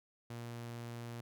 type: tone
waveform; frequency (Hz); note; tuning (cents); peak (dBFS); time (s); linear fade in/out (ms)
sawtooth; 118.1; A#2; +23; -39; 0.3-1.21; 5
effects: none